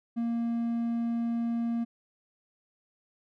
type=tone; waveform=triangle; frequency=233.1 Hz; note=A#3; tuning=in tune; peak=-25 dBFS; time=0.16-1.85 s; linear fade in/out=20 ms; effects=none